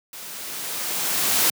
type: noise with level ramp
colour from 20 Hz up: white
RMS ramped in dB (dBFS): -38 to -18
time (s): 0.13-1.5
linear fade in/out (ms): 2
effects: high-pass 150 Hz 12 dB/octave